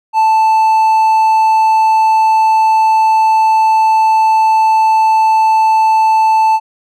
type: tone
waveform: triangle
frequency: 880 Hz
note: A5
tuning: in tune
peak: -5 dBFS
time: 0.13-6.6 s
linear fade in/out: 50 ms
effects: none